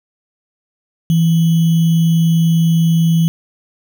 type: tone with sample-and-hold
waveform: sine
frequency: 164.81 Hz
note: E3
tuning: in tune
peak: -9 dBFS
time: 1.1-3.28 s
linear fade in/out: 0 ms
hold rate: 3150 Hz
effects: none